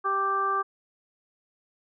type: harmonic tone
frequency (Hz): 392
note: G4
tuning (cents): 0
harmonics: 1 / 2 / 3 / 4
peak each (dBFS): -33 / -35 / -24 / -35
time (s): 0.04-0.63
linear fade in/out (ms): 20
effects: none